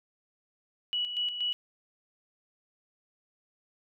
sine tone with tremolo, 2937 Hz, F#7, 13 cents flat, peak -27 dBFS, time 0.93-1.53 s, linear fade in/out 0 ms, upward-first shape square, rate 4.2 Hz, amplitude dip 55%, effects none

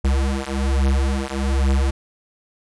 square beating tone pair, 66.9 / 68.1 Hz, C2 / C#2, +39 / -30 cents, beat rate 1.2 Hz, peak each -21 dBFS, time 0.04-1.91 s, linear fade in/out 10 ms, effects resampled to 24000 Hz

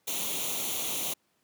white noise with comb filter, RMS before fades -32 dBFS, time 0.07-1.14 s, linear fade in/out 10 ms, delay 0.3 ms, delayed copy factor +0.75, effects pink hiss -72 dBFS RMS until 1.43 s + high-pass 150 Hz 12 dB/octave

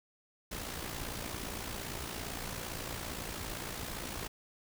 pink noise with amplitude modulation, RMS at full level -38 dBFS, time 0.51-4.28 s, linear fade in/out 10 ms, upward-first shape sine, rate 57.6 Hz, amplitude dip 55%, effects none

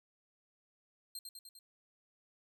20% pulse tone with echo, 4186 Hz, C8, in tune, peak -36 dBFS, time 1.15-1.19 s, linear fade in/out 2 ms, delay 100 ms, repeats 4, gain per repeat -3 dB, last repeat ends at 1.59 s, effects none

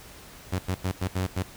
sawtooth tone bursts at uneven times, 93.1 Hz, F#2, 11 cents sharp, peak -21 dBFS, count 6, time 0.52-0.59 / 0.68-0.75 / 0.84-0.92 / 1.01-1.08 / 1.15-1.27 / 1.36-1.43 s, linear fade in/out 10 ms, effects pink hiss -47 dBFS RMS until 1.56 s

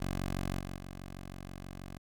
10% pulse tone with level steps, 46.25 Hz, F#1, in tune, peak -25 / -31 / -35 dBFS, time 0-1.98 s, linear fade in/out 10 ms, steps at 0.6 / 0.76 s, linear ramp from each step 2 ms, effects none

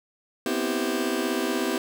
sawtooth chord, C major seventh, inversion third, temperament just, 245.3 / 261.6 / 327 / 392.4 Hz, B3 / C4 / E4 / G4, -12 / 0 / -14 / +2 cents, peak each -27 / -26 / -25 / -25 dBFS, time 0.46-1.78 s, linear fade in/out 2 ms, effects none

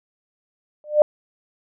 sine tone with exponential growth, 600 Hz, D5, 37 cents sharp, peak -5 dBFS, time 0.84-1.02 s, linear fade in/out 1 ms, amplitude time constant 39 ms, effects none

